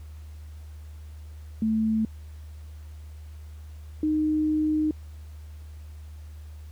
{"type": "tone pair in turn", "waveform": "sine", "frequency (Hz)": [220, 307.7], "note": ["A3", "D#4"], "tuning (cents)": [0, -19], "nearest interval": "tritone", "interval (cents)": 581, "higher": "second", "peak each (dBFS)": -21, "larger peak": "neither", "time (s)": [[1.62, 2.05], [4.03, 4.91]], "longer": "second", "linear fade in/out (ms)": 2, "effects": ["added 76 Hz sine -39 dBFS peak until 6.71 s", "pink hiss -59 dBFS RMS until 6.71 s"]}